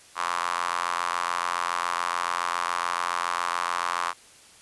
sawtooth tone with high-pass filter, 87.1 Hz, F2, 4 cents flat, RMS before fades -28 dBFS, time 0.15-4.14 s, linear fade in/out 50 ms, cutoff 1100 Hz, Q 4.2, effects white hiss -52 dBFS RMS until 4.61 s + resampled to 24000 Hz

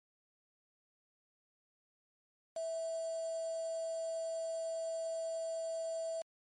sine tone with quantisation, 655 Hz, E5, 11 cents flat, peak -36 dBFS, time 2.56-6.22 s, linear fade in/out 5 ms, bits 8, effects MP3 48 kbps

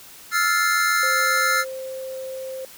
square chord, F major seventh, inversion third, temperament just, 1309.6 / 1396.9 / 1746.1 / 2095 Hz, E6 / F6 / A6 / C7, -12 / 0 / -14 / +2 cents, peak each -25 / -22 / -25 / -26 dBFS, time 0.31-1.65 s, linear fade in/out 50 ms
sine tone, 525 Hz, C5, 6 cents sharp, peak -29 dBFS, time 1.03-2.65 s, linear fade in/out 2 ms
effects white hiss -44 dBFS RMS until 2.77 s

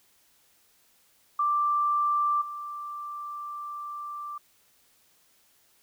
sine tone with level steps, 1177 Hz, D6, 3 cents sharp, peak -22 / -34 dBFS, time 1.39-4.38 s, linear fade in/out 5 ms, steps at 2.41 s, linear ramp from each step 10 ms, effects white hiss -64 dBFS RMS until 5.82 s

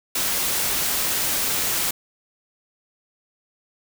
white noise, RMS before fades -23 dBFS, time 0.15-1.91 s, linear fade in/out 5 ms, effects none

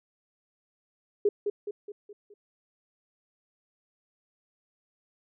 sine tone with echo, 411.2 Hz, G#4, 17 cents flat, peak -19 dBFS, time 1.25-1.29 s, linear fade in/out 5 ms, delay 210 ms, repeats 5, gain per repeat -6 dB, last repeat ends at 2.34 s, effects none

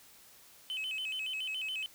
sine tone with vibrato, 2798 Hz, F7, 3 cents sharp, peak -32 dBFS, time 0.7-1.86 s, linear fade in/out 0 ms, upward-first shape square, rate 7.1 Hz, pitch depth 150 cents each way, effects tanh soft clip ceiling -33 dBFS + white hiss -58 dBFS RMS until 1.94 s

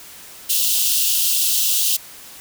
white high-pass noise, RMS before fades -18 dBFS, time 0.49-1.97 s, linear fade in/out 10 ms, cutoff 2700 Hz, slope 96 dB/octave, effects white hiss -40 dBFS RMS until 2.4 s

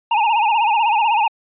square tone with vibrato, 880 Hz, A5, in tune, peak -14 dBFS, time 0.11-1.28 s, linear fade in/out 5 ms, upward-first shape sine, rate 16 Hz, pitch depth 120 cents each way, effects resampled to 8000 Hz

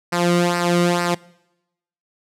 sawtooth tone with flanger, 174.5 Hz, F3, 1 cent flat, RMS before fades -18 dBFS, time 0.12-1.15 s, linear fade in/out 10 ms, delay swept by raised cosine 0.29 to 1.22 ms, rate 2.2 Hz, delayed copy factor -0.7, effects noise-tail reverb RT60 0.9 s tail -23 dB re dry + low-pass 10000 Hz 12 dB/octave

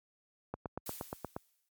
click train, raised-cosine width 1 ms, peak -23 dBFS, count 8, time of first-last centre 0.54-1.364 s, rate 8.49 Hz
blue noise with exponential decay, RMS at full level -42 dBFS, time 0.86-1.69 s, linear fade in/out 5 ms, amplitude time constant 180 ms
effects high-pass 60 Hz 12 dB/octave + MP3 96 kbps

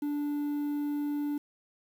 triangle tone, 291.9 Hz, D4, 10 cents flat, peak -27 dBFS, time 0.02-1.38 s, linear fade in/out 5 ms, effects 9-bit

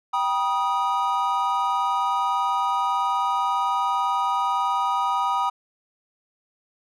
triangle chord, G augmented, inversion none, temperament equal with one note detuned, 784 / 965.8 / 1244.5 Hz, G5 / B5 / D#6, 0 / -39 / 0 cents, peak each -25 / -22 / -23 dBFS, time 0.13-5.5 s, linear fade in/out 10 ms, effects none

